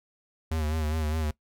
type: tone with vibrato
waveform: square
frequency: 77.78 Hz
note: D#2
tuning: in tune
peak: -27 dBFS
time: 0.51-1.31 s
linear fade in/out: 5 ms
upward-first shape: sine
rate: 4.9 Hz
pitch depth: 57 cents each way
effects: noise-tail reverb RT60 0.1 s tail -20 dB re dry